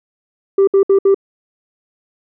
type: tone bursts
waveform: sine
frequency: 392 Hz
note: G4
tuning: in tune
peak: -5 dBFS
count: 4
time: 0.58-1.145 s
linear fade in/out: 5 ms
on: 94 ms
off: 63 ms
effects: tanh soft clip ceiling -6 dBFS